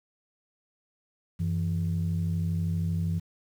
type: tone pair together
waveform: sine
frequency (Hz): 93.25 / 165.9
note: F#2 / E3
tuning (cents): +14 / +11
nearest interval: minor seventh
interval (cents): 997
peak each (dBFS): -27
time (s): 1.39-3.2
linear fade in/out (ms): 20
effects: tanh soft clip ceiling -20 dBFS + 9-bit